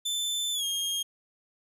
sawtooth tone with pitch glide, 3531 to 3238 Hz, A7 to G#7, +5 to -45 cents, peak -25 dBFS, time 0.05-1.03 s, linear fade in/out 10 ms, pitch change -150 cents, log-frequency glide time 0.53-0.64 s, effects resampled to 32000 Hz

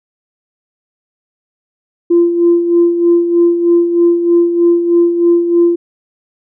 sine tone with tremolo, 343.6 Hz, F4, 28 cents flat, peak -4 dBFS, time 2.1-5.76 s, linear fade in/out 10 ms, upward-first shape sine, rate 3.2 Hz, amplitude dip 60%, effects tanh soft clip ceiling -1 dBFS

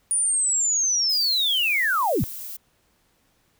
sine linear sweep, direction down, 9600 to 63 Hz, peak -19 dBFS, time 0.11-2.24 s, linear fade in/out 0 ms
violet noise, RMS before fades -35 dBFS, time 1.09-2.57 s, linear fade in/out 10 ms
effects pink hiss -65 dBFS RMS until 3.59 s

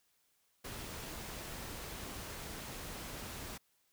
pink noise, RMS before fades -45 dBFS, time 0.64-3.58 s, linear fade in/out 10 ms, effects white hiss -75 dBFS RMS until 3.92 s

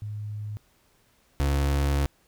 sine / 35% pulse tone pair in turn, 105.2 / 70.21 Hz, G#2 / C#2, +23 / +23 cents, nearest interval perfect fifth, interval 700 cents, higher first, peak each -31 / -20 dBFS, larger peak second, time 0.02-0.57 / 1.4-2.06 s, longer second, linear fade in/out 0 ms, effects pink hiss -64 dBFS RMS until 2.27 s

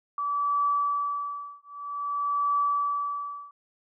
sine tone with tremolo, 1152 Hz, D6, 34 cents flat, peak -21 dBFS, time 0.18-3.51 s, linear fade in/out 2 ms, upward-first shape triangle, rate 0.52 Hz, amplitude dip 100%, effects none

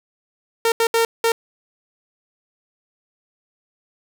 sawtooth tone bursts at uneven times, 458 Hz, A#4, 31 cents flat, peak -11 dBFS, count 4, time 0.65-0.72 / 0.8-0.87 / 0.94-1.05 / 1.24-1.32 s, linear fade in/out 2 ms, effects none

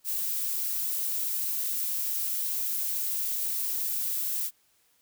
violet noise, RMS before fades -30 dBFS, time 0.04-4.51 s, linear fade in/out 50 ms, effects white hiss -67 dBFS RMS until 5.01 s

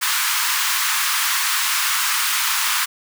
pink high-pass noise, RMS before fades -20 dBFS, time 0.01-2.86 s, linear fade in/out 20 ms, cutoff 1000 Hz, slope 48 dB/octave, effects none

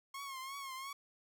sawtooth tone with vibrato, 1082 Hz, C#6, 42 cents flat, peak -39 dBFS, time 0.14-0.93 s, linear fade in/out 5 ms, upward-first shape triangle, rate 2.9 Hz, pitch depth 79 cents each way, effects none

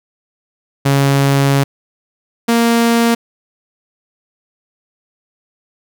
sawtooth tone pair in turn, 138.7 / 232.8 Hz, C#3 / A#3, +1 / -2 cents, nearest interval major sixth, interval 897 cents, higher second, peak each -6 dBFS, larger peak neither, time 0.85-1.64 / 2.48-3.15 s, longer first, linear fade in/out 10 ms, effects none

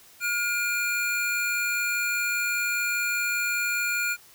square tone pair together, 1427 / 2400 Hz, F6 / D7, +37 / +37 cents, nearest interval major sixth, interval 900 cents, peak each -29 / -27 dBFS, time 0.2-4.17 s, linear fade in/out 50 ms, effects white hiss -53 dBFS RMS until 4.34 s

